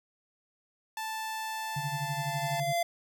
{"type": "tone", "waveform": "sawtooth", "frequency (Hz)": 880, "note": "A5", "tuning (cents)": 0, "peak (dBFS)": -30, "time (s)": [0.97, 2.6], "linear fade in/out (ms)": 2}
{"type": "tone with exponential growth", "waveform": "square", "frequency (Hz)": 687, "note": "F5", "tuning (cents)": -29, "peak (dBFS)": -26, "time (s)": [1.12, 2.83], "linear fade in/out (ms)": 5, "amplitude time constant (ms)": 370}
{"type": "tone with tremolo", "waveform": "sine", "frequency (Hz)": 143.5, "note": "D3", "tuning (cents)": -40, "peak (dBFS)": -30, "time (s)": [1.76, 2.73], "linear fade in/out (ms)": 5, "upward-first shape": "sine", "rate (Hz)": 12, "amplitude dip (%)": 90}
{"effects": []}